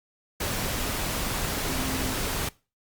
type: tone in noise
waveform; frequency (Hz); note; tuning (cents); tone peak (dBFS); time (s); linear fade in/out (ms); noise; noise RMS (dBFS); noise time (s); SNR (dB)
sine; 261.6; C4; 0; -32; 1.69-2.14; 5; pink; -29; 0.4-2.49; -6
effects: noise-tail reverb RT60 0.3 s tail -21 dB re dry + Opus 48 kbps